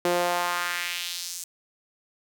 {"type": "tone with high-pass filter sweep", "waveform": "sawtooth", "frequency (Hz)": 175.6, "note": "F3", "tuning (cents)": 10, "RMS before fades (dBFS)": -28, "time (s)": [0.05, 1.44], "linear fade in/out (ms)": 2, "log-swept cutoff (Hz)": [390, 7400], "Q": 1.8, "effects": []}